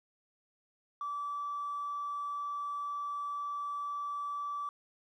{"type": "tone", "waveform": "triangle", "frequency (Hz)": 1157, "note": "D6", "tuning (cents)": -26, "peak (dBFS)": -31, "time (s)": [1.01, 4.69], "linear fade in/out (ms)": 2, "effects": ["tanh soft clip ceiling -32 dBFS"]}